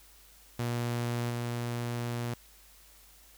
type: tone with level steps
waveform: sawtooth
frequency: 119.5 Hz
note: A#2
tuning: 43 cents sharp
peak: -26 / -28 dBFS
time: 0.59-2.34 s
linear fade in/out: 5 ms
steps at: 1.29 s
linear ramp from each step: 20 ms
effects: added 50 Hz sine -60 dBFS peak until 3.37 s + white hiss -58 dBFS RMS until 3.37 s